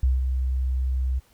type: tone with ADSR envelope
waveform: sine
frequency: 64.5 Hz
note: C2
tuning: 24 cents flat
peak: -15 dBFS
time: 0.03-1.2 s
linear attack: 4 ms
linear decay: 170 ms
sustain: -6 dB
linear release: 20 ms
effects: tanh soft clip ceiling -11 dBFS + pink hiss -60 dBFS RMS until 1.33 s